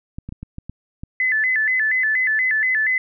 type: clicks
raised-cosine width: 5 ms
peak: -19 dBFS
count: 7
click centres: 0.185 / 0.29 / 0.324 / 0.43 / 0.584 / 0.696 / 1.035 s
type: tone with vibrato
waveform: sine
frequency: 1881 Hz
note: A#6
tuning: 15 cents sharp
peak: -16 dBFS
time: 1.2-2.98 s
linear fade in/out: 2 ms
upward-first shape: square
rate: 4.2 Hz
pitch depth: 130 cents each way
effects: none